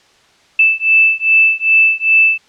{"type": "beating tone pair", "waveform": "sine", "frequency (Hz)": [2637, 2639.5], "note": ["E7", "E7"], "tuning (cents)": [0, 2], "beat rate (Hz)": 2.5, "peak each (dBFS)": -11, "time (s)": [0.59, 2.38], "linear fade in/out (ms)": 5, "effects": ["white hiss -50 dBFS RMS until 2.48 s", "low-pass 5000 Hz 12 dB/octave"]}